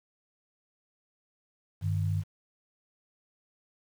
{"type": "tone pair together", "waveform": "sine", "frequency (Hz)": [98, 153.04], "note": ["G2", "D#3"], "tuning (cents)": [0, -28], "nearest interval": "minor sixth", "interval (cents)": 772, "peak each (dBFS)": [-27, -32], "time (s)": [1.81, 2.24], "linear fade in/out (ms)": 50, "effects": ["9-bit"]}